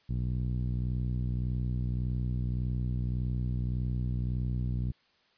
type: tone with low-pass filter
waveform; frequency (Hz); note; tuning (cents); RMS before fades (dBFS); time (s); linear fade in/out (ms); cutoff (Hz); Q
10% pulse; 61.74; B1; 0; -31; 0.09-4.92; 10; 130; 1.2
effects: white hiss -67 dBFS RMS until 5.37 s + resampled to 11025 Hz